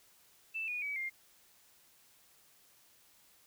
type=tone with pitch steps; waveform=sine; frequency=2648 / 2456 / 2279 / 2114 Hz; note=E7 / D#7 / C#7 / C7; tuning=+7 / -23 / +47 / +17 cents; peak=-35 dBFS; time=0.54-1.1 s; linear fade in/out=20 ms; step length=140 ms; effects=white hiss -65 dBFS RMS until 3.46 s